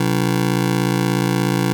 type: ring-modulated tone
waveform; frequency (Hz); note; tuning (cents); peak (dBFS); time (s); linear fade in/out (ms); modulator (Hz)
25% pulse; 156.5; D#3; +10; -9; 0-1.73; 0; 28.4
effects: none